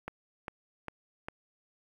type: click train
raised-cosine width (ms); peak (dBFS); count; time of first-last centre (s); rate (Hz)
0.5; -22; 4; 0.08-1.285; 2.49
effects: 9-bit

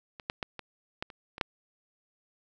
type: clicks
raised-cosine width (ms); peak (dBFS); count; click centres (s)
0.3; -27 / -14 / -16 / -23 / -17 / -30 / -25 / -10; 8; 0.198 / 0.299 / 0.428 / 0.593 / 1.025 / 1.102 / 1.381 / 1.412
effects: none

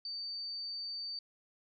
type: tone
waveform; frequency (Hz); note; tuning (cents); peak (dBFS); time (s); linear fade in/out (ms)
sine; 4594; D8; -39; -38; 0.05-1.19; 2
effects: none

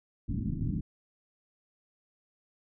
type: low-pass noise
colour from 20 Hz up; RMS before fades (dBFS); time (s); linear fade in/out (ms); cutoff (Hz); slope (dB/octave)
white; -32; 0.28-0.81; 10; 270; 48
effects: none

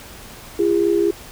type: tone pair together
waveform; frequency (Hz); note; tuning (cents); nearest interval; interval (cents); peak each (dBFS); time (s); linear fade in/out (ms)
sine; 340.8 / 405.3; F4 / G#4; -42 / -42; minor third; 300; -17; 0.59-1.11; 5
effects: pink hiss -39 dBFS RMS until 1.31 s

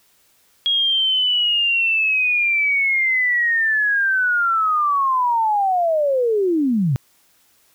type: linear sweep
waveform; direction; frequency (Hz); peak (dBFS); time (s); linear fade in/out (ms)
sine; down; 3298 to 119.4; -15; 0.66-6.96; 0
effects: white hiss -58 dBFS RMS until 7.74 s

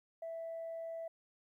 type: tone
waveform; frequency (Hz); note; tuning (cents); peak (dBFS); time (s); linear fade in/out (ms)
sine; 659.3; E5; 0; -39; 0.22-1.08; 5
effects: tanh soft clip ceiling -37 dBFS + 13-bit

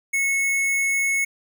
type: tone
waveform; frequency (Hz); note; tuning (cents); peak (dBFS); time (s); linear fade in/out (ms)
square; 2194; C#7; -18; -20; 0.13-1.25; 10
effects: none

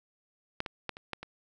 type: clicks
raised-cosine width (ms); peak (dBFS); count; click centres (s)
0.3; -15 / -20 / -17 / -28 / -18 / -25; 6; 0.604 / 0.662 / 0.893 / 0.969 / 1.133 / 1.23
effects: none

